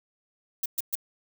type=noise bursts; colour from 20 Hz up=violet; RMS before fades=-28 dBFS; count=3; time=0.63-0.954 s; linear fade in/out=5 ms; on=28 ms; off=120 ms; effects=none